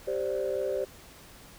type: chord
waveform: sine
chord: G suspended fourth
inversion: none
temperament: equal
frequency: 392 / 523.3 / 587.3 Hz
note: G4 / C5 / D5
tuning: 0 / 0 / 0 cents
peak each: -31 / -30 / -32 dBFS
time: 0.07-0.85 s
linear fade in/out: 10 ms
effects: tanh soft clip ceiling -21 dBFS + pink hiss -51 dBFS RMS until 1.58 s